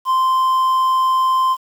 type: tone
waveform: triangle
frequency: 1041 Hz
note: C6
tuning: 9 cents flat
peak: -11 dBFS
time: 0.05-1.57 s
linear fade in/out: 50 ms
effects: 7-bit